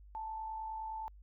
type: tone with amplitude modulation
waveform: sine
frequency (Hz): 880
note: A5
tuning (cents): 0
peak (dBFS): -37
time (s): 0.15-1.08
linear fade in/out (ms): 0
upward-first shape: sine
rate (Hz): 49.7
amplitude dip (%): 35
effects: added 50 Hz sine -53 dBFS peak until 1.22 s